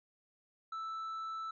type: tone with tanh clipping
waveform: triangle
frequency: 1318.5 Hz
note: E6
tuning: in tune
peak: -39 dBFS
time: 0.72-1.51 s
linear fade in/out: 5 ms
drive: 8 dB
effects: none